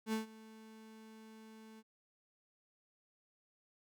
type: tone with ADSR envelope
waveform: 35% pulse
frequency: 220 Hz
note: A3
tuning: in tune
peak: -31 dBFS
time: 0.06-1.83 s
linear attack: 69 ms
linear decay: 130 ms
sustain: -21 dB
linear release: 42 ms
effects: none